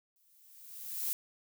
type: noise with exponential growth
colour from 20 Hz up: violet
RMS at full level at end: -32 dBFS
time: 0.16-1.13 s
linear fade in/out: 0 ms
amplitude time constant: 210 ms
effects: none